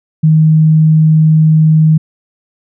sine tone, 157 Hz, D#3, 16 cents sharp, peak -4 dBFS, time 0.23-1.98 s, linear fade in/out 10 ms, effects none

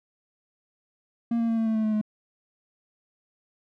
triangle tone with pitch steps, 233.1 / 230.2 / 227.3 / 224.4 / 221.5 / 218.7 / 216 / 213.3 Hz, A#3 / A#3 / A#3 / A3 / A3 / A3 / A3 / G#3, 0 / -22 / -43 / +34 / +12 / -10 / -32 / +46 cents, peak -20 dBFS, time 1.31-2.014 s, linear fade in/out 5 ms, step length 88 ms, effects none

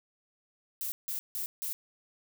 violet noise bursts, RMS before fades -35 dBFS, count 4, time 0.81-1.73 s, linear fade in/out 0 ms, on 110 ms, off 160 ms, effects none

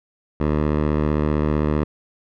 10% pulse tone with low-pass filter, 75.5 Hz, D2, 48 cents sharp, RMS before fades -20 dBFS, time 0.4-1.84 s, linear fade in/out 5 ms, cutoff 1600 Hz, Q 0.53, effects none

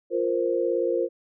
sine chord, F suspended fourth, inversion none, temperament just, 349.2 / 465.6 / 523.8 Hz, F4 / Bb4 / C5, 0 / -2 / +2 cents, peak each -26 dBFS, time 0.1-1.09 s, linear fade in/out 50 ms, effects none

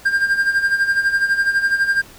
triangle tone with tremolo, 1598 Hz, G6, 33 cents sharp, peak -10 dBFS, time 0.05-2.02 s, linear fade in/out 10 ms, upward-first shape sine, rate 12 Hz, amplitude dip 70%, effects pink hiss -43 dBFS RMS until 2.18 s

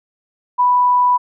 sine tone, 987.8 Hz, B5, in tune, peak -10 dBFS, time 0.58-1.18 s, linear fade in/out 20 ms, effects none

